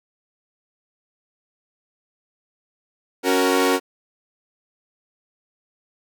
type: chord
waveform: sawtooth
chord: F# major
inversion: second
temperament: equal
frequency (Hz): 277.2 / 370 / 466.2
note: C#4 / F#4 / A#4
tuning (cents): 0 / 0 / 0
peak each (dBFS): -17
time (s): 3.23-3.8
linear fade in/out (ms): 50
effects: none